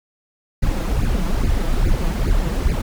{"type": "noise with flanger", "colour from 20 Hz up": "brown", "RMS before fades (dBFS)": -18, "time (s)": [0.62, 2.82], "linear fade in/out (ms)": 10, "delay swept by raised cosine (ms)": [0.43, 6.13], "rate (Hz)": 2.4, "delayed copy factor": 0.85, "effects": []}